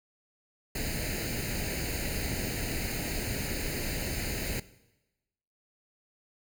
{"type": "noise with comb filter", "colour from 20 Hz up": "pink", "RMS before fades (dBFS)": -33, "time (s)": [0.75, 4.6], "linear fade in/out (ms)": 5, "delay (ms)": 0.44, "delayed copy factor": 0.8, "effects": ["noise-tail reverb RT60 1.0 s tail -18 dB re dry"]}